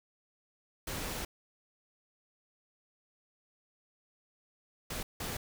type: noise bursts at uneven times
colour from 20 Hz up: pink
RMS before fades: -38 dBFS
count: 3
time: 0.87-1.25 / 4.9-5.03 / 5.2-5.37 s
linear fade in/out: 5 ms
effects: none